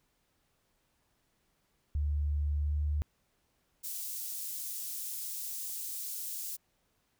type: tone with pitch glide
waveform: sine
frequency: 73.4 to 74.25 Hz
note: D2 to D2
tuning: 0 to +20 cents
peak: -28 dBFS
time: 1.95-3.02 s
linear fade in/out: 0 ms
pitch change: +20 cents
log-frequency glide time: 2.58-2.77 s
type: high-pass noise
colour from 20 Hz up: white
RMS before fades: -39 dBFS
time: 3.83-6.57 s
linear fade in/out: 20 ms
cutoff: 6500 Hz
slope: 12 dB/octave
effects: pink hiss -75 dBFS RMS until 7.19 s